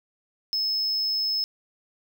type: tone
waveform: triangle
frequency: 5200 Hz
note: E8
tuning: 24 cents flat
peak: -22 dBFS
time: 0.53-1.44 s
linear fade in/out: 0 ms
effects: none